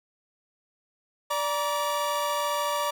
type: tone cluster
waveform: 45% pulse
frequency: 585 / 949 / 1156 Hz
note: D5 / A#5 / D6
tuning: -7 / +31 / -28 cents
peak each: -30 dBFS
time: 1.3-2.91 s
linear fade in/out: 10 ms
effects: none